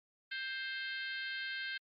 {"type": "harmonic tone", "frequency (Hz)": 526, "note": "C5", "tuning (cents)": 9, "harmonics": [3, 4, 5, 6, 7, 8, 9], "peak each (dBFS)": [-40, -46, -49, -47, -51, -49, -56], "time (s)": [0.31, 1.78], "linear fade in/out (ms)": 10, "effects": ["Opus 48 kbps"]}